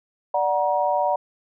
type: chord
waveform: sine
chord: D augmented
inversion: none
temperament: equal with one note detuned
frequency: 587.3 / 740 / 948.1 Hz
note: D5 / F#5 / A#5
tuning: 0 / 0 / +29 cents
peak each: -23 dBFS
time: 0.34-1.16 s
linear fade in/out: 5 ms
effects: none